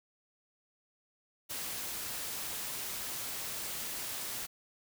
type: noise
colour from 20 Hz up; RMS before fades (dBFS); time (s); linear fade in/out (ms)
white; -39; 1.49-4.47; 20
effects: none